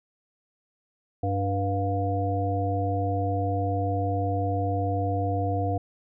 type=harmonic tone with a mistuned harmonic; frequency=97.4 Hz; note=G2; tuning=11 cents flat; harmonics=1 / 3 / 5 / 7; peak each=-26 / -32 / -32 / -29 dBFS; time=1.23-5.78 s; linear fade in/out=5 ms; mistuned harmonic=7; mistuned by=+54 cents; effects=none